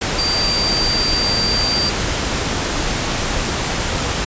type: tone in noise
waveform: sine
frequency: 4699 Hz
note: D8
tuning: in tune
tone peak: -17 dBFS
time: 0.18-1.9 s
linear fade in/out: 10 ms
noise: pink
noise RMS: -20 dBFS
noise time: 0.01-4.25 s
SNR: 0 dB
effects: resampled to 16000 Hz